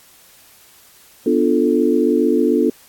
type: chord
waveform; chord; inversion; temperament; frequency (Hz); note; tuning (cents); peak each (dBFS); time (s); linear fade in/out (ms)
sine; B half-diminished seventh; none; equal; 246.9 / 293.7 / 349.2 / 440; B3 / D4 / F4 / A4; 0 / 0 / 0 / 0; -18; 1.26-2.7; 5
effects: white hiss -48 dBFS RMS until 2.88 s + AAC 64 kbps